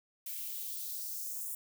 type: noise with high-pass filter sweep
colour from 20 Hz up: violet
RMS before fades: -40 dBFS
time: 0.26-1.55 s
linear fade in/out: 5 ms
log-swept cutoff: 2000 to 8500 Hz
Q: 1.7
effects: none